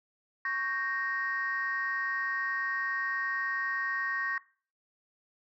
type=chord; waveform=sine; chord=G diminished; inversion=second; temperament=equal; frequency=1108.7 / 1568 / 1864.7 Hz; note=Db6 / G6 / Bb6; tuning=0 / 0 / 0 cents; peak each=-35 / -36 / -31 dBFS; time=0.45-4.38 s; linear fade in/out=2 ms; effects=noise-tail reverb RT60 0.4 s tail -19 dB re dry + tanh soft clip ceiling -22 dBFS